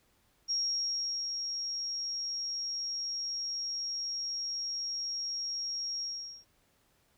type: tone with ADSR envelope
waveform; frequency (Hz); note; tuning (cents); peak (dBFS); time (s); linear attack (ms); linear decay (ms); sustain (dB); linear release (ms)
sine; 5588; F8; 0; -28; 0.48-6.45; 28; 770; -5; 430
effects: pink hiss -70 dBFS RMS until 7.17 s